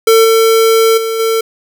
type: tone with level steps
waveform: square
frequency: 450 Hz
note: A4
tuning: 39 cents sharp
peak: -5 / -7 / -15 / -11 dBFS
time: 0.07-1.41 s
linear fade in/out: 5 ms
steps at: 0.24 / 0.97 / 1.19 s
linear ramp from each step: 10 ms
effects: none